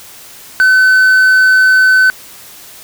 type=tone with quantisation; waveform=triangle; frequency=1517 Hz; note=F#6; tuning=43 cents sharp; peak=-3 dBFS; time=0.6-2.1 s; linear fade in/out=0 ms; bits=5; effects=white hiss -35 dBFS RMS until 2.83 s